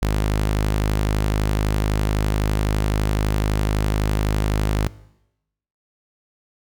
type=tone; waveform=sawtooth; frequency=51.9 Hz; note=G#1; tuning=in tune; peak=-14 dBFS; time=0.02-4.87 s; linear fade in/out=0 ms; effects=noise-tail reverb RT60 0.9 s tail -20 dB re dry